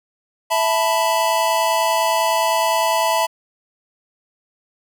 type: chord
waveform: square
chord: E suspended fourth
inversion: none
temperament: just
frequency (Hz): 659.3 / 879 / 988.9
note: E5 / A5 / B5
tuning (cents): 0 / -2 / +2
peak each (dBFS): -21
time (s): 0.5-3.27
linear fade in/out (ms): 20
effects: none